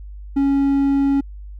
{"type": "tone", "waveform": "triangle", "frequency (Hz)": 277.2, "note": "C#4", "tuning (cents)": 0, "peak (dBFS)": -12, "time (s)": [0.36, 1.21], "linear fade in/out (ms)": 10, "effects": ["added 50 Hz sine -32 dBFS peak until 1.59 s"]}